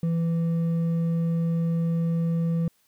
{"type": "tone with hard clipping", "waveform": "sine", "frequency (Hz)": 166.5, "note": "E3", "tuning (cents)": 18, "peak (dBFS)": -23, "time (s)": [0.03, 2.68], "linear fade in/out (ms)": 2, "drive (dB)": 4, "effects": ["white hiss -66 dBFS RMS until 2.87 s"]}